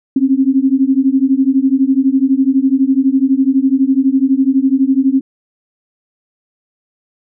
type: beating tone pair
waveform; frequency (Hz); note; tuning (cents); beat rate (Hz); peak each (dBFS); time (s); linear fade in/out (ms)
sine; 261.6 / 273.6; C4 / C#4; 0 / -23; 12; -12; 0.16-5.21; 5
effects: none